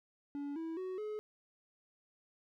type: tone with pitch steps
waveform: triangle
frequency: 285.4 / 326 / 372.3 / 425.2 Hz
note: D4 / E4 / F#4 / G#4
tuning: -49 / -19 / +11 / +41 cents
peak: -36 dBFS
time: 0.35-1.19 s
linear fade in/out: 0 ms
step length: 210 ms
effects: none